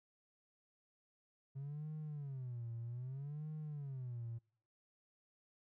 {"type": "tone with vibrato", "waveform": "triangle", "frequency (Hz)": 133.8, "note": "C3", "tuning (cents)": 39, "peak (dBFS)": -39, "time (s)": [1.55, 4.39], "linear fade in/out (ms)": 20, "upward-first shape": "sine", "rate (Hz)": 0.63, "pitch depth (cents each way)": 250, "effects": ["noise-tail reverb RT60 0.5 s tail -26 dB re dry", "tanh soft clip ceiling -38 dBFS"]}